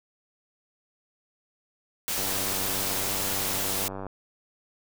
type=noise; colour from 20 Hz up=white; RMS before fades=-29 dBFS; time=2.08-3.88 s; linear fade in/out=0 ms
type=click train; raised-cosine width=1 ms; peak=-22 dBFS; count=184; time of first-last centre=2.18-4.067 s; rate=97 Hz
effects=none